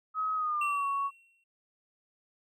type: tone with pitch glide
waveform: sine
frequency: 1272 to 1113.8 Hz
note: D#6 to C#6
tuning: +38 to +8 cents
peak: -28 dBFS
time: 0.14-1.11 s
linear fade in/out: 50 ms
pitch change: -230 cents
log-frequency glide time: 0.35-0.86 s
type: tone with exponential decay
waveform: triangle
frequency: 2725 Hz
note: F7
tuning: 43 cents flat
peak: -29 dBFS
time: 0.61-1.44 s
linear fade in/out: 5 ms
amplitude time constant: 180 ms
effects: none